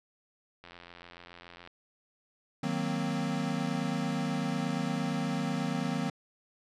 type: click train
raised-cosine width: 0.3 ms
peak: -32 dBFS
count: 91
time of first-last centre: 0.64-1.674 s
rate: 87 Hz
type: chord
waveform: square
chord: C half-diminished seventh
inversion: first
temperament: equal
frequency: 155.56 / 185 / 233.1 / 261.6 Hz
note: Eb3 / Gb3 / Bb3 / C4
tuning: 0 / 0 / 0 / 0 cents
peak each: -36 dBFS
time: 2.63-6.1 s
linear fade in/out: 5 ms
effects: low-pass 7000 Hz 12 dB/octave